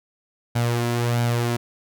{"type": "tone with flanger", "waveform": "sawtooth", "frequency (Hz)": 119, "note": "A#2", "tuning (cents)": 36, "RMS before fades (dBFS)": -22, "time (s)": [0.55, 1.57], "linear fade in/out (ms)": 10, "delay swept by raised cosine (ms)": [1.3, 3], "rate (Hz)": 1.5, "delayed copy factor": 0.5, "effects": []}